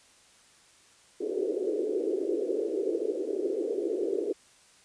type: band-pass noise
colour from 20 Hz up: white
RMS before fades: -30 dBFS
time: 1.2-4.33 s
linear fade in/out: 10 ms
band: 340 to 450 Hz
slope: 48 dB/octave
effects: white hiss -59 dBFS RMS until 4.84 s + resampled to 22050 Hz